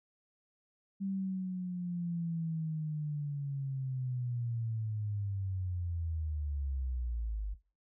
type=linear sweep; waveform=sine; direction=down; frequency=196 to 49 Hz; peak=-33 dBFS; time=1-7.55 s; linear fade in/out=20 ms; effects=noise-tail reverb RT60 0.3 s tail -18 dB re dry